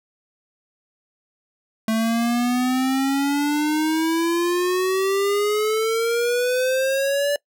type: exponential sweep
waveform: square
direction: up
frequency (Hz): 220 to 581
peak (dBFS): -19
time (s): 1.88-7.36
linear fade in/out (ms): 2
effects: noise-tail reverb RT60 0.1 s tail -23 dB re dry